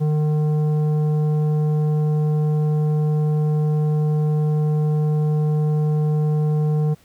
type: tone with tanh clipping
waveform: triangle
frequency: 151.8 Hz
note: D#3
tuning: 42 cents flat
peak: -18 dBFS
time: 0-6.95 s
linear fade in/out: 20 ms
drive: 14 dB
effects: pink hiss -55 dBFS RMS until 7.04 s